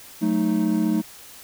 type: chord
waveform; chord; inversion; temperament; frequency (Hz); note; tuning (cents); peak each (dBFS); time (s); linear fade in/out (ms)
triangle; D# diminished; first; equal; 185 / 220 / 311.1; F#3 / A3 / D#4; 0 / 0 / 0; -23 / -20 / -21; 0.21-1.02; 20
effects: white hiss -44 dBFS RMS until 1.43 s